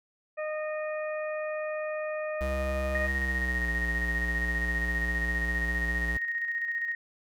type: harmonic tone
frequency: 615 Hz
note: D#5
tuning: 20 cents flat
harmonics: 1 / 2 / 3 / 4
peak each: -31 / -41 / -40 / -44 dBFS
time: 0.37-3.08 s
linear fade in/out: 20 ms
type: tone with pitch glide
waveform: square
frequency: 67 to 60.04 Hz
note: C2 to B1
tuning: +42 to -48 cents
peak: -31 dBFS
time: 2.41-6.17 s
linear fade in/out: 0 ms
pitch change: -190 cents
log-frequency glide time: 3.16-3.71 s
type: tone with tremolo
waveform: sine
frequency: 1864.7 Hz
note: A#6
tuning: in tune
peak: -27 dBFS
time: 2.95-6.95 s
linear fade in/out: 2 ms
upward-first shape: square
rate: 15 Hz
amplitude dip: 40%
effects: none